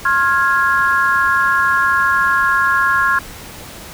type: chord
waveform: sine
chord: F minor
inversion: second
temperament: equal with one note detuned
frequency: 1071 / 1396.9 / 1661.2 Hz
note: C6 / F6 / Ab6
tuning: +40 / 0 / 0 cents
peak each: -16 dBFS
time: 0.05-3.19 s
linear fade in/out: 5 ms
effects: pink hiss -34 dBFS RMS until 3.93 s